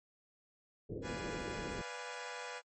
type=low-pass noise; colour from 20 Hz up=white; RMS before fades=-43 dBFS; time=0.89-1.82 s; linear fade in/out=10 ms; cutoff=500 Hz; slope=48 dB/octave
type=chord; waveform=15% pulse; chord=B diminished seventh; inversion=none; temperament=equal; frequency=493.9 / 587.3 / 698.5 / 830.6 Hz; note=B4 / D5 / F5 / Ab5; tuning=0 / 0 / 0 / 0 cents; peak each=-39 / -44 / -44 / -42 dBFS; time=1.02-2.62 s; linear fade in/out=50 ms
effects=MP3 32 kbps